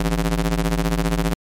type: ring-modulated tone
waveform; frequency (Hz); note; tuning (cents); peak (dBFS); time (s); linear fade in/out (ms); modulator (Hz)
sawtooth; 110; A2; 0; -11; 0-1.34; 5; 62.5
effects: MP3 64 kbps